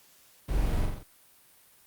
brown noise with echo, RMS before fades -30 dBFS, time 0.48-0.86 s, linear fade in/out 10 ms, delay 43 ms, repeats 4, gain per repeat -3 dB, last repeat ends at 1.032 s, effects white hiss -59 dBFS RMS until 1.86 s + Opus 48 kbps

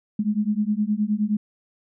sine beating tone pair, 205.7 / 215.3 Hz, G#3 / A3, -16 / -37 cents, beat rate 9.6 Hz, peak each -23 dBFS, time 0.19-1.37 s, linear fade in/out 5 ms, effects none

